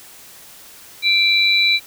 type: tone pair together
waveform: sine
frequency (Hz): 2349 / 3951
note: D7 / B7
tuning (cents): 0 / 0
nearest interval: major sixth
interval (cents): 900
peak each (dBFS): -15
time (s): 1.02-1.8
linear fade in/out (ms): 50
effects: white hiss -42 dBFS RMS until 1.86 s